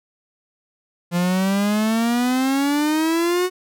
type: exponential sweep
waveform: 45% pulse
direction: up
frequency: 172 to 370 Hz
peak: -17 dBFS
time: 1.11-3.5 s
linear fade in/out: 50 ms
effects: none